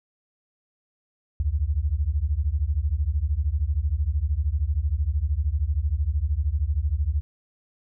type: beating tone pair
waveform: sine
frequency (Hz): 67.4 / 80.4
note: C#2 / E2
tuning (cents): -48 / -43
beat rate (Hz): 13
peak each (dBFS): -24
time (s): 1.4-7.21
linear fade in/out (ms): 0
effects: none